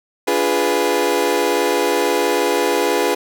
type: chord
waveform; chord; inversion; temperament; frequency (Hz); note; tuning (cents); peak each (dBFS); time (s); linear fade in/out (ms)
30% pulse; D diminished seventh; none; equal with one note detuned; 291.5 / 349.2 / 415.3 / 493.9; D4 / F4 / Ab4 / Cb5; -13 / 0 / 0 / 0; -22 / -19 / -17 / -17; 0.27-3.15; 10
effects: none